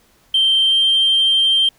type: tone with pitch glide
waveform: sine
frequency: 3136 to 3154 Hz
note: G7 to G7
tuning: 0 to +10 cents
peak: -10 dBFS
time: 0.34-1.69 s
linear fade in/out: 5 ms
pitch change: +10 cents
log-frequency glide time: 0.65-0.8 s
effects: tanh soft clip ceiling -8 dBFS + pink hiss -55 dBFS RMS until 1.78 s